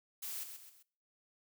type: noise with echo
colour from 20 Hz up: blue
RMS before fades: -42 dBFS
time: 0.22-0.44 s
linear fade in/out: 10 ms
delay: 130 ms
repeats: 3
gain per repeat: -7 dB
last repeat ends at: 0.83 s
effects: noise-tail reverb RT60 0.5 s tail -22 dB re dry